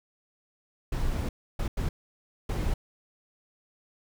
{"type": "noise bursts at uneven times", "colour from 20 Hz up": "brown", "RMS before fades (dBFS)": -28, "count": 4, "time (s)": [[0.92, 1.29], [1.59, 1.68], [1.77, 1.89], [2.49, 2.74]], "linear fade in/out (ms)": 5, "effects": []}